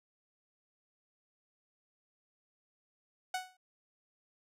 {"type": "tone with exponential decay", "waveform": "sawtooth", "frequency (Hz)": 741, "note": "F#5", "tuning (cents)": 2, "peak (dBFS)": -27, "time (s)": [3.34, 3.57], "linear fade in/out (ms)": 5, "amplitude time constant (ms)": 48, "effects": ["low-pass 12000 Hz 12 dB/octave"]}